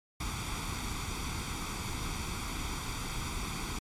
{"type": "noise with comb filter", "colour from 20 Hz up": "pink", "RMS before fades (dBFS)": -36, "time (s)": [0.2, 3.79], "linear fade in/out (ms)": 5, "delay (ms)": 0.86, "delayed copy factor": 0.7, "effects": ["low-pass 10000 Hz 12 dB/octave", "MP3 96 kbps"]}